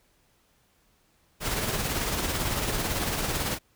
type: noise with tremolo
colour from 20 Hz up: pink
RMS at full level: -27 dBFS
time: 1.4-3.59 s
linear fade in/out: 50 ms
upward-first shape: sine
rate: 18 Hz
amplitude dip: 40%
effects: pink hiss -66 dBFS RMS until 3.75 s